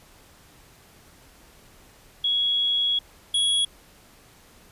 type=tone pair in turn; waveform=sine / square; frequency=3337 / 3337 Hz; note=G#7 / G#7; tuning=+8 / +8 cents; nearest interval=unison; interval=0 cents; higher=neither; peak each=-20 dBFS; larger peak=neither; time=2.24-2.99 / 3.34-3.65 s; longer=first; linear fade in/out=5 ms; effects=pink hiss -53 dBFS RMS until 4.71 s + resampled to 32000 Hz